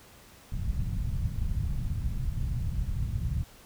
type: low-pass noise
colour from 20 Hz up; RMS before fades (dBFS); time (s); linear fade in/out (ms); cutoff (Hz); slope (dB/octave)
pink; -30; 0.52-3.44; 5; 150; 24
effects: pink hiss -54 dBFS RMS until 3.65 s